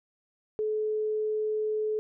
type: tone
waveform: sine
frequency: 429.7 Hz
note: A4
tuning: 41 cents flat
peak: -26 dBFS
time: 0.59-1.99 s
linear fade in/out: 0 ms
effects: none